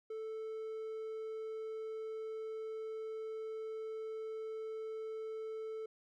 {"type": "tone", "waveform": "triangle", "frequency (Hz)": 440, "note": "A4", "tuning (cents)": 0, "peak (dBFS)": -38, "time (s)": [0.1, 5.86], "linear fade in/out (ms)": 5, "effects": []}